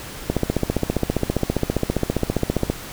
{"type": "click train", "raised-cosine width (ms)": 2, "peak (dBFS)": -5, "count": 37, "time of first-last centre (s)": [0.3, 2.7], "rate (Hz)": 15, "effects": ["pink hiss -35 dBFS RMS until 2.92 s"]}